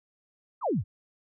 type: exponential sweep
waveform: sine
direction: down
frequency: 1348 to 73.42 Hz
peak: -24 dBFS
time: 0.61-0.84 s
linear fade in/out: 50 ms
effects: none